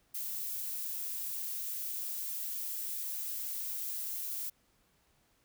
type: noise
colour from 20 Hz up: violet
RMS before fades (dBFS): -38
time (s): 0.14-4.5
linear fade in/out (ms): 10
effects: pink hiss -71 dBFS RMS until 5.44 s